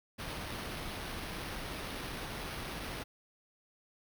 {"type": "noise with sample-and-hold", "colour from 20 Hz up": "pink", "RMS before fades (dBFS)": -41, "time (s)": [0.18, 3.04], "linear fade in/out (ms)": 20, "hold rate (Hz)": 7350, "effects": []}